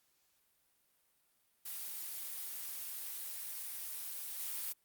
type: noise with level steps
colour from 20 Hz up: blue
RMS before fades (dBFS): -43 / -40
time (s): 1.65-4.73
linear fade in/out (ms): 10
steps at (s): 4.39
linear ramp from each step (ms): 5
effects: white hiss -75 dBFS RMS until 4.84 s + Opus 48 kbps